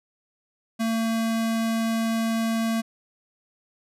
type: tone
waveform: square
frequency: 226 Hz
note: A3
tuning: 47 cents sharp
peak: -23 dBFS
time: 0.79-2.82 s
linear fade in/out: 20 ms
effects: resampled to 32000 Hz